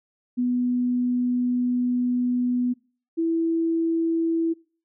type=tone pair in turn; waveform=sine; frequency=246.9 / 329.6 Hz; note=B3 / E4; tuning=0 / 0 cents; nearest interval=perfect fourth; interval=500 cents; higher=second; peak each=-20 dBFS; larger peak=neither; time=0.37-2.74 / 3.17-4.54 s; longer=first; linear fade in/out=20 ms; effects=noise-tail reverb RT60 0.4 s tail -23 dB re dry